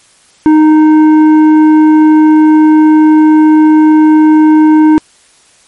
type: tone with tanh clipping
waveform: sine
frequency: 309.5 Hz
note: D#4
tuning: 9 cents flat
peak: -3 dBFS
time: 0.46-4.98 s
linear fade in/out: 0 ms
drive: 9 dB
effects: white hiss -45 dBFS RMS until 5.67 s + MP3 48 kbps